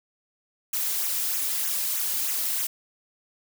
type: noise with flanger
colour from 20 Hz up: blue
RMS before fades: -27 dBFS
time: 0.73-2.67 s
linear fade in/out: 5 ms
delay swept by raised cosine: 0.21 to 2.71 ms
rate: 3.2 Hz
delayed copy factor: -0.75
effects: none